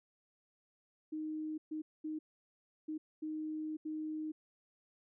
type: tone bursts at uneven times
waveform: sine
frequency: 310.3 Hz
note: D#4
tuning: 5 cents flat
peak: -37 dBFS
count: 6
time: 1.12-1.58 / 1.71-1.82 / 2.04-2.19 / 2.88-2.98 / 3.22-3.77 / 3.85-4.32 s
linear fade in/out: 10 ms
effects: none